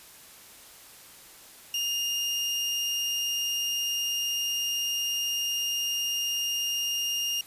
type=tone; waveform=30% pulse; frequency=2826 Hz; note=F7; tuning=20 cents sharp; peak=-24 dBFS; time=1.74-7.41 s; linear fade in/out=2 ms; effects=white hiss -50 dBFS RMS until 7.46 s + resampled to 32000 Hz

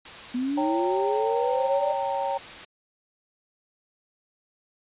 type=noise; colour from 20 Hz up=white; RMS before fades=-40 dBFS; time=0.05-2.65 s; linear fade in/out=5 ms
type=linear sweep; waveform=sine; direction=up; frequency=241.6 to 596 Hz; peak=-24 dBFS; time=0.34-1.93 s; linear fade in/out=10 ms
type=chord; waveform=sine; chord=G diminished; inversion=second; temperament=equal with one note detuned; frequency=554.4 / 784 / 917.9 Hz; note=Db5 / G5 / Bb5; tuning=0 / 0 / -27 cents; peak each=-29 dBFS; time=0.57-2.38 s; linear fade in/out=10 ms
effects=resampled to 8000 Hz

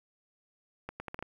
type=accelerating click train; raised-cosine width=0.5 ms; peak=-23 dBFS; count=6; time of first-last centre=0.89-1.226 s; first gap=110 ms; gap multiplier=0.75; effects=9-bit

